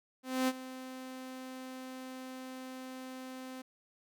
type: tone with ADSR envelope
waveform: sawtooth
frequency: 258.7 Hz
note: C4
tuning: 19 cents flat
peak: -23 dBFS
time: 0.23-3.62 s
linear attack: 250 ms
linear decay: 41 ms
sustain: -16 dB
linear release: 8 ms
effects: none